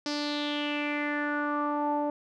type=tone with low-pass filter sweep; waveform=sawtooth; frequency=293.7 Hz; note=D4; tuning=in tune; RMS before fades=-30 dBFS; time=0.06-2.1 s; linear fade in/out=2 ms; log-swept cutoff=5200 to 740 Hz; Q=5; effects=none